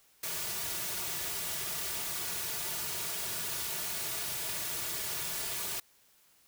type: noise with comb filter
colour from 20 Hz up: white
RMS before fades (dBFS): -36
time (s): 0.23-5.8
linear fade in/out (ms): 5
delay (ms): 3.8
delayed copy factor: -0.7
effects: white hiss -65 dBFS RMS until 6.47 s